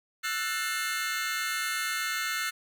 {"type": "chord", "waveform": "sawtooth", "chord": "F# half-diminished seventh", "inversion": "third", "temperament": "just", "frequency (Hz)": [1332, 1480, 1776, 2131], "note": ["E6", "F#6", "A6", "C7"], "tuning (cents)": [18, 0, 16, 31], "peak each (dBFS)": -31, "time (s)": [0.23, 2.51], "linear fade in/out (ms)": 20, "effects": []}